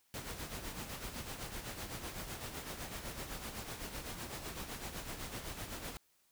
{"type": "noise with tremolo", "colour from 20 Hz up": "pink", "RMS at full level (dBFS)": -42, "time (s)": [0.14, 5.97], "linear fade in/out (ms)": 0, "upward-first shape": "sine", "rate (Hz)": 7.9, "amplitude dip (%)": 55, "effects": ["white hiss -73 dBFS RMS until 6.31 s"]}